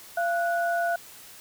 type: tone pair together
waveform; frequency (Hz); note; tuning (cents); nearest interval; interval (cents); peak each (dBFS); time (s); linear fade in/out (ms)
sine; 686 / 1471.7; F5 / F#6; -31 / -10; octave + minor second; 1321; -24 / -29; 0.17-0.96; 5
effects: white hiss -47 dBFS RMS until 1.4 s